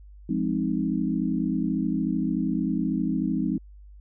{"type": "chord", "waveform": "sine", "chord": "F minor seventh", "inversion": "none", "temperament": "equal", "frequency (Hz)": [174.61, 207.7, 261.6, 311.1], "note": ["F3", "Ab3", "C4", "Eb4"], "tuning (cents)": [0, 0, 0, 0], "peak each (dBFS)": [-29, -28, -28, -29], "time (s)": [0.29, 3.58], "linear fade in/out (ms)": 5, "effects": ["added 50 Hz sine -44 dBFS peak until 4 s"]}